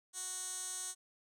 15% pulse tone with band-pass filter, 370 Hz, F#4, in tune, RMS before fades -42 dBFS, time 0.13-0.95 s, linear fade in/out 50 ms, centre 7800 Hz, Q 4.9, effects none

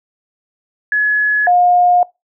sine tone pair in turn, 1696 / 713.1 Hz, G#6 / F5, +36 / +36 cents, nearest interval octave + minor third, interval 1500 cents, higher first, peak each -11 / -8 dBFS, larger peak second, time 0.92-1.47 / 1.47-2.03 s, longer second, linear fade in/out 2 ms, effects noise-tail reverb RT60 0.2 s tail -21 dB re dry

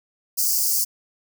white high-pass noise, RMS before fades -21 dBFS, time 0.37-0.85 s, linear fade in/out 20 ms, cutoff 4600 Hz, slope 96 dB/octave, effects none

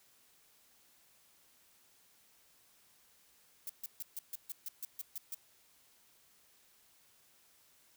violet noise bursts, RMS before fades -41 dBFS, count 11, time 3.67-5.345 s, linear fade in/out 2 ms, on 25 ms, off 140 ms, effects white hiss -67 dBFS RMS until 7.96 s

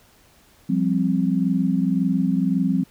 sine chord, F suspended second, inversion none, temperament just, 174.61 / 196.44 / 261.9 Hz, F3 / G3 / C4, 0 / +4 / +2 cents, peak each -22 dBFS, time 0.69-2.84 s, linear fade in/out 10 ms, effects pink hiss -55 dBFS RMS until 2.9 s

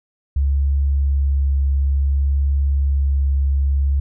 sine tone with vibrato, 69.3 Hz, C#2, in tune, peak -14 dBFS, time 0.36-4 s, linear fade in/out 5 ms, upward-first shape triangle, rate 0.58 Hz, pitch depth 12 cents each way, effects none

